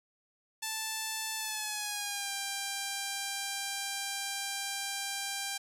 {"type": "tone with pitch glide", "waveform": "5% pulse", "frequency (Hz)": [880, 793.1], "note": ["A5", "G5"], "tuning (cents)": [0, 20], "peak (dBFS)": -22, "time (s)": [0.62, 5.58], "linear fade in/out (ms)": 10, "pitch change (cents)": -180, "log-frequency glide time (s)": [1.37, 2.32], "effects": []}